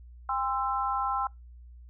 sine tone cluster, 802 / 1040 / 1329 Hz, G5 / C6 / E6, +39 / -11 / +14 cents, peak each -31 dBFS, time 0.29-1.27 s, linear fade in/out 2 ms, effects noise-tail reverb RT60 0.2 s tail -26 dB re dry + added 60 Hz sine -46 dBFS peak until 1.89 s

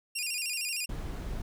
15% pulse tone with vibrato, 2599 Hz, E7, 25 cents flat, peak -24 dBFS, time 0.15-0.86 s, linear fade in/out 10 ms, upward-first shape square, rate 13 Hz, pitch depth 100 cents each way
brown noise, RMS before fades -36 dBFS, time 0.89-1.42 s, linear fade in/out 5 ms
effects none

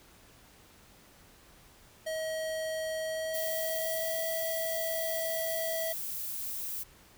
square tone with pitch glide, 636 to 651.6 Hz, D#5 to E5, +38 to -20 cents, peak -33 dBFS, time 2.06-5.93 s, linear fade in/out 10 ms, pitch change +42 cents, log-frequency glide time 3-4.28 s
violet noise, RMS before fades -37 dBFS, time 3.33-6.84 s, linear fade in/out 20 ms
effects pink hiss -58 dBFS RMS until 7.17 s

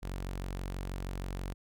sawtooth tone, 46.25 Hz, F#1, in tune, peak -32 dBFS, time 0.02-1.54 s, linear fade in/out 20 ms, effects none

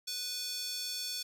square tone with high-pass filter, 493.9 Hz, B4, in tune, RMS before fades -38 dBFS, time 0.07-1.23 s, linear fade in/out 10 ms, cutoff 4400 Hz, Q 2.6, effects none

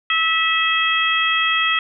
harmonic tone, 650 Hz, E5, 24 cents flat, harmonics 2 / 3 / 4 / 5, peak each -21 / -21 / -21 / -21 dBFS, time 0.1-1.79 s, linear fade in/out 2 ms, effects none

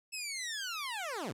15% pulse linear sweep, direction down, 2637 to 83.4 Hz, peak -30 dBFS, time 0.12-1.33 s, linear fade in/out 20 ms, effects low-pass 12000 Hz 12 dB/octave

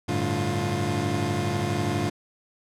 25% pulse tone cluster, 96.9 / 109.1 / 144.8 / 352.2 Hz, G2 / A2 / D3 / F4, -20 / -14 / -24 / +15 cents, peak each -26 dBFS, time 0.08-2.1 s, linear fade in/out 10 ms, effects low-pass 10000 Hz 12 dB/octave

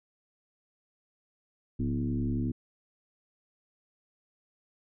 sine tone with frequency modulation, 175.5 Hz, F3, 9 cents sharp, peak -27 dBFS, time 1.79-2.52 s, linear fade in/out 10 ms, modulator 70.6 Hz, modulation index 1.8, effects none

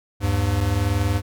square tone pair together, 79.8 / 100.67 Hz, D#2 / G2, +44 / +47 cents, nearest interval major third, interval 403 cents, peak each -24 / -21 dBFS, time 0.2-1.22 s, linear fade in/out 50 ms, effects none

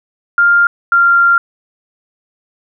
sine tone pair in turn, 1400 / 1387.9 Hz, F6 / F6, +4 / -11 cents, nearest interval unison, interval 15 cents, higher first, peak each -6 dBFS, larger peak neither, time 0.38-0.67 / 0.92-1.38 s, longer second, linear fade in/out 2 ms, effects none

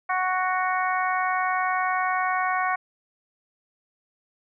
harmonic tone, 370 Hz, F#4, in tune, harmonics 2 / 3 / 4 / 5 / 6, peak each -26 / -26 / -30 / -31 / -33 dBFS, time 0.09-2.76 s, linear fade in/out 10 ms, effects none

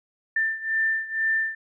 sine beating tone pair, 1783 / 1785.1 Hz, A6 / A6, +22 / +25 cents, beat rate 2.1 Hz, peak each -24 / -27 dBFS, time 0.36-1.55 s, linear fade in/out 5 ms, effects none

